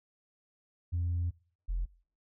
sine tone pair in turn, 86.6 / 43.3 Hz, F2 / F1, -14 / -14 cents, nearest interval octave, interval 1200 cents, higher first, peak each -27 / -28 dBFS, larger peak first, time 0.92-1.31 / 1.68-1.86 s, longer first, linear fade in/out 20 ms, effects noise-tail reverb RT60 0.5 s tail -23 dB re dry + tanh soft clip ceiling -26 dBFS

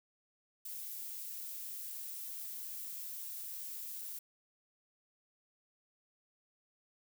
violet noise with high-pass filter sweep, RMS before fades -44 dBFS, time 0.65-4.19 s, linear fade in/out 5 ms, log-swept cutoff 1700 to 570 Hz, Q 0.85, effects none

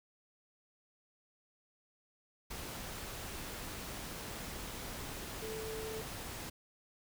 sine tone in noise, 440 Hz, A4, in tune, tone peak -41 dBFS, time 5.42-6.02 s, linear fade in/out 10 ms, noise pink, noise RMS -44 dBFS, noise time 2.5-6.5 s, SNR 0 dB, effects none

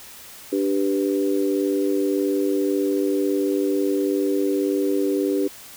sine chord, G major, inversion second, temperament equal, 293.7 / 392 / 493.9 Hz, D4 / G4 / B4, 0 / 0 / 0 cents, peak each -22 / -22 / -27 dBFS, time 0.52-5.48 s, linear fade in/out 10 ms, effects white hiss -42 dBFS RMS until 5.76 s

